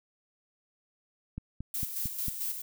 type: click train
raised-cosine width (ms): 5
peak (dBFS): -24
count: 5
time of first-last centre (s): 1.38-2.283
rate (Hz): 4.43
type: noise with tremolo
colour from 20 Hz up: violet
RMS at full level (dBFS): -33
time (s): 1.74-2.62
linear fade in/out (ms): 5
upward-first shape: square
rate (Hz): 4.5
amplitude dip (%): 50
effects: none